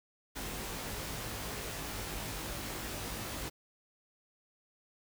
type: noise with comb filter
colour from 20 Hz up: pink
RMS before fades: -40 dBFS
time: 0.35-3.5 s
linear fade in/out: 20 ms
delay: 19 ms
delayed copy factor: +0.8
effects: none

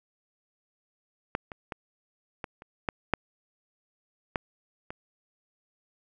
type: clicks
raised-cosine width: 0.5 ms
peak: -12 / -24 / -19 / -19 / -30 / -12 / -7 / -12 / -22 dBFS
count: 9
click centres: 1.351 / 1.518 / 1.722 / 2.442 / 2.621 / 2.888 / 3.137 / 4.358 / 4.905 s
effects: none

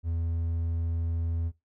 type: tone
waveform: triangle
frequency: 83.3 Hz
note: E2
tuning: 19 cents sharp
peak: -25 dBFS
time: 0.03-1.52 s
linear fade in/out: 50 ms
effects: noise-tail reverb RT60 0.2 s tail -18 dB re dry

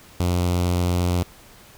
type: tone with notch filter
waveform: sawtooth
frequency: 88.6 Hz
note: F2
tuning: 25 cents sharp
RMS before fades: -21 dBFS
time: 0.2-1.23 s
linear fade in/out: 0 ms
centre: 1700 Hz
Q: 1.5
effects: pink hiss -48 dBFS RMS until 1.77 s

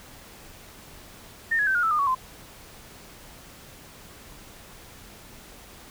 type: tone with pitch steps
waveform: sine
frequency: 1821 / 1679.5 / 1549.1 / 1428.7 / 1317.7 / 1215.4 / 1121 / 1033.9 Hz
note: A#6 / G#6 / G6 / F6 / E6 / D#6 / C#6 / C6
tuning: -41 / +19 / -21 / +39 / -1 / -41 / +19 / -21 cents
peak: -20 dBFS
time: 1.51-2.15 s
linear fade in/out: 10 ms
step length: 80 ms
effects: pink hiss -47 dBFS RMS until 5.9 s

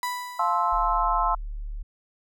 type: tone with exponential decay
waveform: 35% pulse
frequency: 987.8 Hz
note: B5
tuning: in tune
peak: -23 dBFS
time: 0.03-1.05 s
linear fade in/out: 1 ms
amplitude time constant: 220 ms
type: chord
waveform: sine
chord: F major seventh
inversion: none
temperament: just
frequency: 698.5 / 873.1 / 1047.7 / 1309.6 Hz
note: F5 / A5 / C6 / E6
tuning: 0 / -14 / +2 / -12 cents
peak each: -28 / -27 / -24 / -27 dBFS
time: 0.39-1.35 s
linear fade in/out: 5 ms
type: tone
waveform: sine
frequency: 36.71 Hz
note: D1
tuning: in tune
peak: -30 dBFS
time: 0.72-1.83 s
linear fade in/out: 10 ms
effects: none

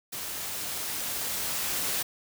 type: noise with level ramp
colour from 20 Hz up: white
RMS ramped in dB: -36 to -29 dBFS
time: 0.12-2.03 s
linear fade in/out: 10 ms
effects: none

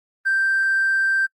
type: tone with hard clipping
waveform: sine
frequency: 1569 Hz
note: G6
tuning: 1 cent sharp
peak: -17 dBFS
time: 0.25-1.27 s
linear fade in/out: 20 ms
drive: 1 dB
effects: noise-tail reverb RT60 0.1 s tail -26 dB re dry + Opus 24 kbps

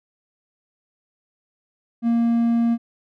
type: tone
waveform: triangle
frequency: 233.1 Hz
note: A#3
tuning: in tune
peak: -14 dBFS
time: 2.02-2.78 s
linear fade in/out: 50 ms
effects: none

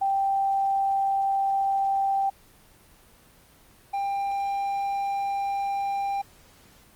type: tone pair in turn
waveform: sine / triangle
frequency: 784 / 794.9 Hz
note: G5 / G5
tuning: 0 / +24 cents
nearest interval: unison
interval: 24 cents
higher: second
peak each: -21 / -23 dBFS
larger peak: first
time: 0.01-2.3 / 3.93-6.22 s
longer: neither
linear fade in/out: 10 ms
effects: pink hiss -55 dBFS RMS until 6.95 s + Opus 24 kbps

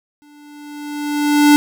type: tone with exponential growth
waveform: square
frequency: 293.7 Hz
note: D4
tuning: in tune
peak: -6 dBFS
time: 0.22-1.56 s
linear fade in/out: 0 ms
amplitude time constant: 290 ms
effects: none

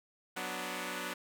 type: chord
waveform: 5% pulse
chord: B minor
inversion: second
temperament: equal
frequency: 185 / 246.9 / 293.7 Hz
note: F#3 / B3 / D4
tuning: 0 / 0 / 0 cents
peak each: -30 dBFS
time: 0.36-1.14 s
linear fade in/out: 10 ms
effects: none

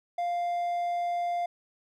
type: tone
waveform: triangle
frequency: 698.5 Hz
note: F5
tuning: in tune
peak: -25 dBFS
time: 0.18-1.46 s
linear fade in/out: 5 ms
effects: none

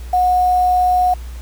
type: tone with quantisation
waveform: sine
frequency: 728 Hz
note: F#5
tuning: 28 cents flat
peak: -11 dBFS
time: 0.13-1.14 s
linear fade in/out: 5 ms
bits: 6
effects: added 60 Hz sine -27 dBFS peak until 1.41 s + pink hiss -43 dBFS RMS until 1.41 s

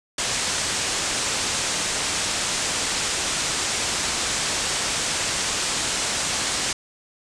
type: low-pass noise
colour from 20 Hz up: white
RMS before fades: -25 dBFS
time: 0.18-6.73 s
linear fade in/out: 5 ms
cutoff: 8700 Hz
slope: 48 dB/octave
effects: none

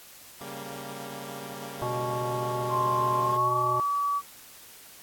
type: chord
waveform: 10% pulse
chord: G diminished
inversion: second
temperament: equal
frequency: 138.59 / 196 / 233.1 Hz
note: Db3 / G3 / Bb3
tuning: 0 / 0 / 0 cents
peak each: -34 dBFS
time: 0.41-3.37 s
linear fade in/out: 2 ms
type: harmonic tone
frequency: 122.9 Hz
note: B2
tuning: 8 cents flat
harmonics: 1 / 3 / 5 / 7 / 9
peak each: -34 / -34 / -34 / -34 / -34 dBFS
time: 1.82-3.8 s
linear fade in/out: 0 ms
type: tone with pitch glide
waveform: sine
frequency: 1049 to 1143.9 Hz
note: C6 to D6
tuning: +4 to -46 cents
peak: -24 dBFS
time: 2.69-4.22 s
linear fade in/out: 50 ms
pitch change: +150 cents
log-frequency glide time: 3.2-3.58 s
effects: white hiss -49 dBFS RMS until 5.02 s + AAC 64 kbps

